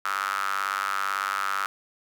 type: tone with high-pass filter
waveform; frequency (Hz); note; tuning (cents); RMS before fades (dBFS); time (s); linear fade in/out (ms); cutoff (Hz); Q
sawtooth; 98; G2; 0; -28; 0.05-1.66; 0; 1300; 7.3
effects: none